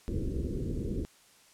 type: low-pass noise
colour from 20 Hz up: pink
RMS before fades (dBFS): -33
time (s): 0.08-1.05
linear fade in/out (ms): 0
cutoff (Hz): 450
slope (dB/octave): 48
effects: white hiss -60 dBFS RMS until 1.53 s + low-pass 10000 Hz 12 dB/octave